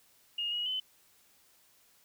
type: tone with pitch steps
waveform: sine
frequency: 2848 / 2900 / 3035 Hz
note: F7 / F#7 / F#7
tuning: +33 / -35 / +43 cents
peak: -31 dBFS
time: 0.38-0.8 s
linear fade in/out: 5 ms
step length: 140 ms
effects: white hiss -65 dBFS RMS until 2.04 s